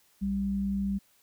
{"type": "tone pair together", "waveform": "sine", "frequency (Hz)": [62, 197.07], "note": ["B1", "G3"], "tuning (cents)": [7, 9], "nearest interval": "octave + minor sixth", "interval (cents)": 2002, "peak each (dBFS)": [-37, -27], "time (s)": [0.21, 0.99], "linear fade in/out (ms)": 20, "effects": ["white hiss -65 dBFS RMS until 1.22 s"]}